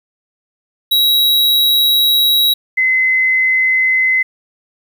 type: tone pair in turn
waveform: square / sine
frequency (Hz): 3861 / 2045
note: B7 / C7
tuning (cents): -40 / -40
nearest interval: major seventh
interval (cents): 1100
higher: first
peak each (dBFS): -10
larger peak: neither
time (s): 0.91-2.54 / 2.77-4.23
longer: first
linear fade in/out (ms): 10
effects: 8-bit